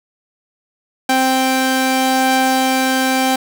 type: tone pair together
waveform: sawtooth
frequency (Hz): 261.6 / 784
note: C4 / G5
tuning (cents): 0 / 0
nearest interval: octave + perfect fifth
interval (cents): 1900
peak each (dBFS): -12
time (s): 1.09-3.36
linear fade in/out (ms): 5
effects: none